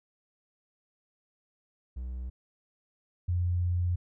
triangle / sine tone pair in turn, 62.5 / 88.39 Hz, B1 / F2, +21 / +21 cents, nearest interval tritone, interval 600 cents, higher second, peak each -32 / -25 dBFS, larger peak second, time 1.96-2.3 / 3.28-3.96 s, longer second, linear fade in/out 10 ms, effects none

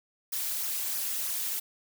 blue noise with flanger, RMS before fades -32 dBFS, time 0.32-1.6 s, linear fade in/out 10 ms, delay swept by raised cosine 0.24 to 5.34 ms, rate 3.1 Hz, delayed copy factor -0.95, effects none

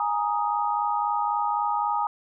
sine chord, Ab suspended second, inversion none, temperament just, 830.6 / 934.4 / 1245.9 Hz, Ab5 / Bb5 / Eb6, 0 / +4 / +2 cents, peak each -26 / -27 / -28 dBFS, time 0-2.07 s, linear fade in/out 2 ms, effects none

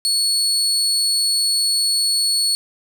30% pulse tone, 4395 Hz, C#8, 16 cents flat, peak -13 dBFS, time 0.05-2.55 s, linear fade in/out 0 ms, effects none

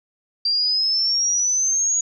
sine exponential sweep, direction up, 4699 to 6770 Hz, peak -17 dBFS, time 0.45-2.01 s, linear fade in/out 5 ms, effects none

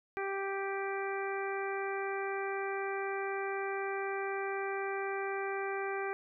harmonic tone, 392 Hz, G4, in tune, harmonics 1 / 2 / 3 / 4 / 5 / 6, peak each -36 / -40 / -43 / -42 / -45 / -45 dBFS, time 0.17-6.13 s, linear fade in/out 0 ms, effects none

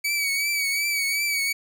sawtooth tone with vibrato, 2274 Hz, C#7, 44 cents sharp, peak -19 dBFS, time 0.04-1.53 s, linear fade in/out 10 ms, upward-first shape triangle, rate 2.7 Hz, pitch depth 56 cents each way, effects none

